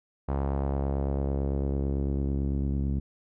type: tone with low-pass filter sweep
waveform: sawtooth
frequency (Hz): 69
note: C#2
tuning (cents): -7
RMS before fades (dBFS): -28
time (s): 0.28-3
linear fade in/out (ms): 10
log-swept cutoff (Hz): 930 to 230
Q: 1.5
effects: none